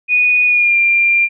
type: tone with pitch glide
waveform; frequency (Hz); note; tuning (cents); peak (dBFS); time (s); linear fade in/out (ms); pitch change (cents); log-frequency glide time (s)
sine; 2471 to 2385; D#7 to D7; -13 to +26; -9; 0.08-1.29; 50; -61; 0.46-0.77
effects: none